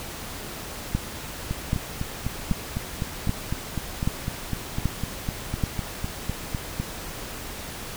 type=two click trains; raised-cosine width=5 ms; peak=-10 / -14 dBFS; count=7 / 22; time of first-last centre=0.95-5.638 / 1.51-6.8 s; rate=1.28 / 3.97 Hz; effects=pink hiss -36 dBFS RMS until 7.96 s